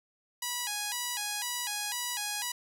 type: tone with vibrato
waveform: 5% pulse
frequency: 900 Hz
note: A5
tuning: 39 cents sharp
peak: -20 dBFS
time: 0.42-2.52 s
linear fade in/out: 5 ms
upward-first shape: square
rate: 2 Hz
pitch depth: 140 cents each way
effects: none